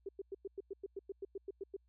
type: tone bursts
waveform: sine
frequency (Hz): 392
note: G4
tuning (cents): 0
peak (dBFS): -39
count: 14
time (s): 0.06-1.766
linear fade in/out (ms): 5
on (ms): 29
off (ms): 100
effects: added 60 Hz sine -69 dBFS peak until 1.88 s